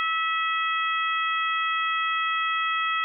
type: harmonic tone with a mistuned harmonic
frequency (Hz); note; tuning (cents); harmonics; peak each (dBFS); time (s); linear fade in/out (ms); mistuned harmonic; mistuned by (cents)
651; E5; -22; 2 / 3 / 4 / 5; -25 / -29 / -31 / -33; 0-3.04; 0; 4; -20
effects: none